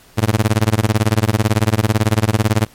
sawtooth tone with tremolo, 108.8 Hz, A2, 19 cents flat, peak -5 dBFS, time 0.17-2.67 s, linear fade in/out 20 ms, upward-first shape sine, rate 18 Hz, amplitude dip 100%, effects pink hiss -47 dBFS RMS until 2.74 s + MP3 64 kbps

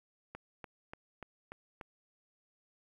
click train, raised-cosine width 0.5 ms, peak -29 dBFS, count 6, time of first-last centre 0.35-1.812 s, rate 3.42 Hz, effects 10-bit

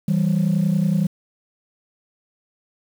sine tone pair together, 162.7 / 193.48 Hz, E3 / G3, -22 / -22 cents, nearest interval minor third, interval 300 cents, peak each -17 dBFS, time 0.08-1.07 s, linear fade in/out 5 ms, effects tanh soft clip ceiling -13 dBFS + 7-bit

